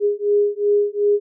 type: beating tone pair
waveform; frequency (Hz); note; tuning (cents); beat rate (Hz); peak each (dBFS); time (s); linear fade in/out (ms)
sine; 409.9 / 412.6; G#4 / G#4; -23 / -11; 2.7; -18; 0-1.2; 50
effects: none